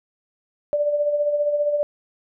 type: tone with tremolo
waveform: sine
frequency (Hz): 587.3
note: D5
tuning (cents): 0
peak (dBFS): -16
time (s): 0.73-1.83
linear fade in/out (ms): 0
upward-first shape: sine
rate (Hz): 15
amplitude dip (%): 50
effects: none

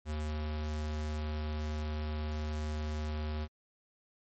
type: tone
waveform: square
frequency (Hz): 76.3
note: D#2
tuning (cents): -33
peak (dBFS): -34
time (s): 0.05-3.48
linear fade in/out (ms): 50
effects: MP3 32 kbps

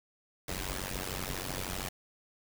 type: noise with amplitude modulation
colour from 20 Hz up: pink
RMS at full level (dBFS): -33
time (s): 0.48-1.89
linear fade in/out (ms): 5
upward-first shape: sine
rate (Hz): 92.8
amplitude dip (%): 100
effects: none

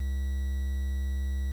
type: tone with quantisation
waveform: triangle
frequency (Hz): 67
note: C2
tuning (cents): +42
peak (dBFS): -25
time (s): 0-1.52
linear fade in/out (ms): 5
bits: 8
effects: none

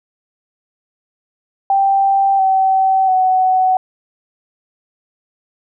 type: tone with pitch steps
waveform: sine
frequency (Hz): 784 / 765.7 / 747.7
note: G5 / G5 / F#5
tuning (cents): 0 / -41 / +18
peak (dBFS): -10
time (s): 1.7-3.77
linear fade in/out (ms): 2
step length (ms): 690
effects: none

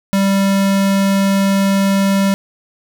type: tone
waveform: square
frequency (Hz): 196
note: G3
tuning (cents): 0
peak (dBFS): -12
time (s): 0.13-2.34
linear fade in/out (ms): 0
effects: none

